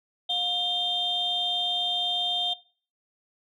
sine tone cluster, 712 / 3177 / 3618 Hz, F5 / G7 / A7, +33 / +23 / +48 cents, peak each -33 / -27 / -26 dBFS, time 0.29-2.54 s, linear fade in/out 10 ms, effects noise-tail reverb RT60 0.4 s tail -18 dB re dry + tanh soft clip ceiling -16 dBFS

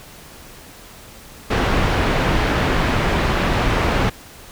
pink low-pass noise, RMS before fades -18 dBFS, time 1.5-4.1 s, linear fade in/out 10 ms, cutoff 2600 Hz, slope 12 dB/octave, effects pink hiss -41 dBFS RMS until 4.51 s

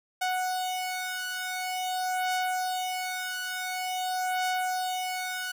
sawtooth beating tone pair, 738 / 738.47 Hz, F#5 / F#5, -5 / -4 cents, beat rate 0.47 Hz, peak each -27 / -29 dBFS, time 0.21-5.52 s, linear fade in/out 10 ms, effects none

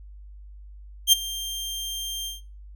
sawtooth tone with ADSR envelope, 3178 Hz, G7, 23 cents sharp, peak -7 dBFS, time 1.07-2.41 s, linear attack 55 ms, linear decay 15 ms, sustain -19 dB, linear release 150 ms, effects noise-tail reverb RT60 0.3 s tail -17 dB re dry + added 50 Hz sine -41 dBFS peak until 2.75 s

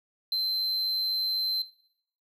triangle tone, 4096 Hz, C8, 38 cents flat, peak -24 dBFS, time 0.32-1.62 s, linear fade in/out 2 ms, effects noise-tail reverb RT60 0.7 s tail -18 dB re dry

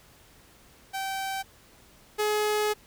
sawtooth tone pair in turn, 774 / 422.5 Hz, G5 / G#4, -22 / +30 cents, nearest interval minor seventh, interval 1048 cents, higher first, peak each -26 / -20 dBFS, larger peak second, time 0.93-1.43 / 2.18-2.74 s, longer second, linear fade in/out 20 ms, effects pink hiss -56 dBFS RMS until 2.86 s

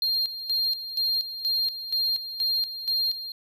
triangle tone with tremolo, 4204 Hz, C8, 7 cents sharp, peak -21 dBFS, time 0.02-3.32 s, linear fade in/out 2 ms, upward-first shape square, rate 2.1 Hz, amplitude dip 70%, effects none

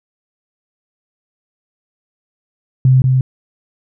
sine tone with echo, 130 Hz, C3, 11 cents flat, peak -6 dBFS, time 2.85-3.02 s, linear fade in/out 2 ms, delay 190 ms, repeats 1, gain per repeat -3 dB, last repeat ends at 3.21 s, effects none

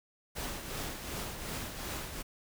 pink noise with tremolo, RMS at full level -37 dBFS, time 0.35-2.23 s, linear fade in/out 20 ms, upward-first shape triangle, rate 2.7 Hz, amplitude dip 55%, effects none

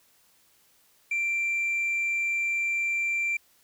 triangle tone with tanh clipping, 2357 Hz, D7, 6 cents sharp, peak -25 dBFS, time 1.11-3.37 s, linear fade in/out 5 ms, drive 6 dB, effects white hiss -63 dBFS RMS until 3.63 s

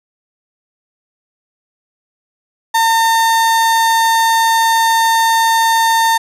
35% pulse tone, 907 Hz, A#5, 48 cents flat, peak -8 dBFS, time 2.74-6.18 s, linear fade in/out 10 ms, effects resampled to 32000 Hz + 8-bit

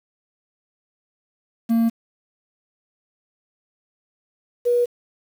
triangle / sine tone pair in turn, 229.3 / 483.5 Hz, A#3 / B4, -28 / -37 cents, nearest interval octave + minor second, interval 1291 cents, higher second, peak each -13 / -15 dBFS, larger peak first, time 1.69-1.9 / 4.65-4.86 s, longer neither, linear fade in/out 20 ms, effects 7-bit

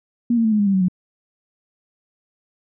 sine tone with pitch steps, 237.4 / 228.5 / 220 / 211.7 / 203.8 / 196.2 / 188.86 / 181.8 Hz, A#3 / A#3 / A3 / G#3 / G#3 / G3 / F#3 / F#3, +32 / -34 / 0 / +33 / -32 / +2 / +36 / -30 cents, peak -14 dBFS, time 0.3-0.884 s, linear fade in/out 5 ms, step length 73 ms, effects none

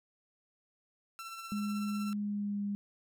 sawtooth tone with tremolo, 1345 Hz, E6, 34 cents sharp, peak -37 dBFS, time 1.19-2.13 s, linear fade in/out 0 ms, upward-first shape triangle, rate 16 Hz, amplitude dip 45%
sine tone with pitch glide, 206.8 to 202.8 Hz, G#3 to G#3, -7 to -41 cents, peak -32 dBFS, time 1.52-2.75 s, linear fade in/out 0 ms, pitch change -34 cents, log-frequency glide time 2.15-2.64 s
effects none

